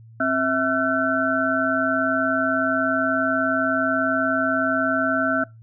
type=tone cluster; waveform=sine; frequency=264.5 / 652 / 1355 / 1514 Hz; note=C4 / E5 / E6 / F#6; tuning=+19 / -19 / +47 / +39 cents; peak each=-24 dBFS; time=0.2-5.44 s; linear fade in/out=5 ms; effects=noise-tail reverb RT60 0.2 s tail -22 dB re dry + added 113 Hz sine -43 dBFS peak until 5.62 s